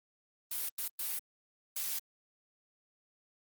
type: noise bursts at uneven times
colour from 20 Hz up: blue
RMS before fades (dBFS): -36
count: 4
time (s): 0.51-0.69 / 0.78-0.88 / 0.99-1.19 / 1.76-1.99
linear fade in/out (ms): 5
effects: Opus 32 kbps